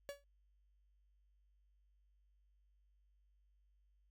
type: tone with exponential decay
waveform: 45% pulse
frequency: 567 Hz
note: C#5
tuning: 39 cents sharp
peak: -40 dBFS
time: 0.09-0.24 s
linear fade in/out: 0 ms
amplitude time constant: 31 ms
effects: added 50 Hz sine -70 dBFS peak until 4.1 s